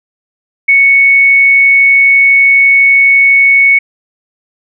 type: tone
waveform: sine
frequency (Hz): 2217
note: C#7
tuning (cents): 0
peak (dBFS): -3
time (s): 0.68-3.79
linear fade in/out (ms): 10
effects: none